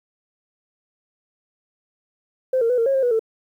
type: tone with pitch steps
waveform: sine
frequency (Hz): 518 / 460.1 / 497.5 / 459.7 / 544 / 533 / 487.7 / 446.2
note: C5 / A#4 / B4 / A#4 / C#5 / C5 / B4 / A4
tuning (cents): -17 / -23 / +13 / -24 / -33 / +32 / -22 / +24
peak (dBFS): -15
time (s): 2.53-3.194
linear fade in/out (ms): 5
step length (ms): 83
effects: tanh soft clip ceiling -11 dBFS + 9-bit